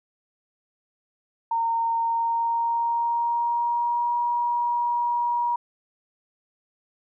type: tone with pitch glide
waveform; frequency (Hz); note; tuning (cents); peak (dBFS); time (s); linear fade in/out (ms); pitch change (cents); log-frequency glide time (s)
sine; 919 to 955.8; A#5 to A#5; -25 to +43; -21; 1.51-5.56; 5; +68; 1.96-4.16
effects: none